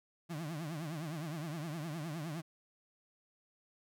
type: tone with vibrato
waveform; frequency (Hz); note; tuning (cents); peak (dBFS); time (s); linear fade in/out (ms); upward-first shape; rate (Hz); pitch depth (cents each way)
35% pulse; 158; D#3; +27; -37; 0.29-2.42; 20; triangle; 9.7; 190
effects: none